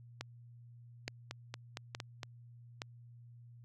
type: two click trains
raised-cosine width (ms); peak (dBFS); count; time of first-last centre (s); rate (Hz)
0.2; -22 / -23; 4 / 6; 0.21-2.819 / 1.08-2.232; 1.15 / 4.34
effects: added 119 Hz sine -53 dBFS peak until 3.64 s